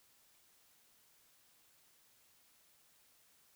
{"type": "silence", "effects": ["white hiss -69 dBFS RMS until 3.55 s"]}